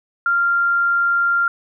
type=tone; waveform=sine; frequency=1390 Hz; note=F6; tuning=9 cents flat; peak=-14 dBFS; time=0.26-1.48 s; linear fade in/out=2 ms; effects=none